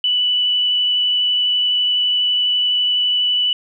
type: tone with vibrato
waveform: sine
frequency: 2969 Hz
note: F#7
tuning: 5 cents sharp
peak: -14 dBFS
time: 0.04-3.53 s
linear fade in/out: 2 ms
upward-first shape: sine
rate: 12 Hz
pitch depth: 8 cents each way
effects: none